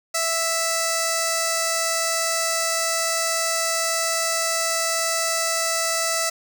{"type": "tone with notch filter", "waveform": "5% pulse", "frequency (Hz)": 659.3, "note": "E5", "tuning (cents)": 0, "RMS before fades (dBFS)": -23, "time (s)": [0.14, 6.3], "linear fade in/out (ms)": 10, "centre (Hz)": 3200, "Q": 1.3, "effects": []}